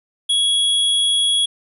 square tone, 3337 Hz, G#7, 8 cents sharp, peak -15 dBFS, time 0.29-1.46 s, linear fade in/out 10 ms, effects resampled to 32000 Hz

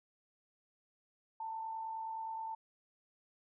sine tone with amplitude modulation, 892 Hz, A5, 23 cents sharp, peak -37 dBFS, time 1.4-2.55 s, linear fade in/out 5 ms, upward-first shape sine, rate 49.6 Hz, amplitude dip 35%, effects none

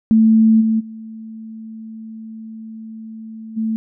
sine tone with level steps, 221.6 Hz, A3, 13 cents sharp, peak -8 / -13 / -30 / -17 dBFS, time 0.11-3.76 s, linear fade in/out 0 ms, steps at 0.6 / 0.79 / 3.56 s, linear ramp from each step 20 ms, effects none

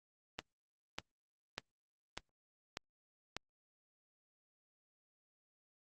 click train, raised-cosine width 0.2 ms, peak -21 dBFS, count 6, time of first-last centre 0.39-3.366 s, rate 1.68 Hz, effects Opus 32 kbps

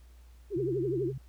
sine tone with vibrato, 370 Hz, F#4, in tune, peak -28 dBFS, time 0.5-1.13 s, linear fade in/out 50 ms, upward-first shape triangle, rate 12 Hz, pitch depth 260 cents each way
sine tone, 132.8 Hz, C3, 26 cents sharp, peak -35 dBFS, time 0.56-1.18 s, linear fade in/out 5 ms
effects added 60 Hz sine -51 dBFS peak until 1.28 s + pink hiss -66 dBFS RMS until 1.28 s

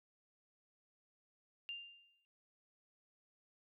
sine tone with exponential decay, 2794 Hz, F7, in tune, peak -40 dBFS, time 1.69-2.25 s, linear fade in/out 0 ms, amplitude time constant 120 ms, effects none

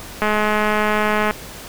click train, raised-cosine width 0.5 ms, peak -4 dBFS, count 232, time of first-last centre 0.22-1.31 s, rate 212 Hz, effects pink hiss -35 dBFS RMS until 1.68 s

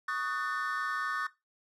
triangle chord, D# half-diminished seventh, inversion third, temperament just, 1120.1 / 1244.5 / 1493.4 / 1792.1 Hz, C#6 / D#6 / F#6 / A6, +18 / 0 / +16 / +31 cents, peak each -34 dBFS, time 0.08-1.27 s, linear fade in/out 5 ms, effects noise-tail reverb RT60 0.2 s tail -17 dB re dry + tanh soft clip ceiling -22 dBFS

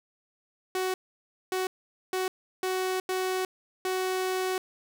sawtooth tone bursts at uneven times, 372.9 Hz, F#4, 14 cents sharp, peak -23 dBFS, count 6, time 0.75-0.94 / 1.52-1.67 / 2.13-2.28 / 2.63-3 / 3.09-3.45 / 3.85-4.58 s, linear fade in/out 2 ms, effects none

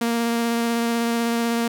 sawtooth tone with vibrato, 233.1 Hz, A#3, in tune, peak -16 dBFS, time 0.01-1.68 s, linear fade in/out 5 ms, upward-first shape sine, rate 16 Hz, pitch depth 11 cents each way, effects none

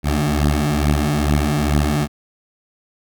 15% pulse beating tone pair, 72.7 / 75 Hz, D2 / D2, -17 / +37 cents, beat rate 2.3 Hz, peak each -12 dBFS, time 0.03-2.08 s, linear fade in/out 50 ms, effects none

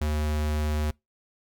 square tone, 75.7 Hz, D#2, 47 cents flat, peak -25 dBFS, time 0.01-0.91 s, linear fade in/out 5 ms, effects noise-tail reverb RT60 0.2 s tail -25 dB re dry

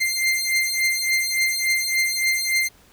sawtooth beating tone pair, 2093 / 2096.5 Hz, C7 / C7, 0 / +3 cents, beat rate 3.5 Hz, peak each -19 dBFS, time 0-2.69 s, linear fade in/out 20 ms, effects pink hiss -54 dBFS RMS until 2.92 s

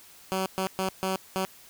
10% pulse tone bursts at uneven times, 189.4 Hz, F#3, 41 cents sharp, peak -18 dBFS, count 5, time 0.32-0.46 / 0.58-0.67 / 0.79-0.89 / 1.03-1.16 / 1.36-1.45 s, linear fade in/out 0 ms, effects white hiss -52 dBFS RMS until 1.69 s

